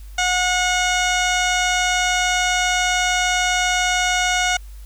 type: tone with low-pass filter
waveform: 15% pulse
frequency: 727 Hz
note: F#5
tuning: 31 cents flat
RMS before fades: -19 dBFS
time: 0.18-4.57 s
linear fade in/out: 5 ms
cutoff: 5800 Hz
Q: 2.7
effects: added 50 Hz sine -34 dBFS peak until 4.85 s + white hiss -52 dBFS RMS until 4.85 s